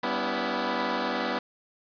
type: chord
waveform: 10% pulse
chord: C# half-diminished seventh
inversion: second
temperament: equal with one note detuned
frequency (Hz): 196 / 246.9 / 284.2 / 329.6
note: G3 / B3 / C#4 / E4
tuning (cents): 0 / 0 / +43 / 0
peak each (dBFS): -26 / -21 / -26 / -25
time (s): 0.03-1.39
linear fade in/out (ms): 5
effects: resampled to 11025 Hz + 8-bit